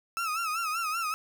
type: tone with vibrato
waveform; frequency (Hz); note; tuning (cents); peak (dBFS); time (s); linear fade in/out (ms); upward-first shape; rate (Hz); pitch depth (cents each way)
35% pulse; 1305; E6; -18; -27; 0.17-1.14; 0; sine; 5.2; 100
effects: none